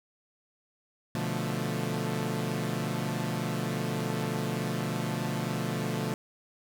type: chord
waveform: sawtooth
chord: B half-diminished seventh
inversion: none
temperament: equal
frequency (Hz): 123.47 / 146.83 / 174.61 / 220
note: B2 / D3 / F3 / A3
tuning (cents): 0 / 0 / 0 / 0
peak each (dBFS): -31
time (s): 1.15-6.14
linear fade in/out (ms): 0
effects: none

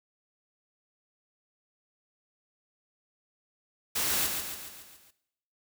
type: noise with echo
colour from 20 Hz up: white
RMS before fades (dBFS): -29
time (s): 3.95-4.27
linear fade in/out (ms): 10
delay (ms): 140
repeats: 6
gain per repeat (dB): -5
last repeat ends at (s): 5.11
effects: noise-tail reverb RT60 0.8 s tail -17 dB re dry

